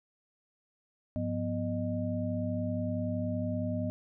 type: tone cluster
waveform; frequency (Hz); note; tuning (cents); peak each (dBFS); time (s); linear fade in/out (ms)
sine; 101.4 / 176.6 / 247.3 / 613; G#2 / F3 / B3 / D#5; -41 / +20 / +3 / -26; -34 / -38 / -34 / -37; 1.16-3.9; 0
effects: none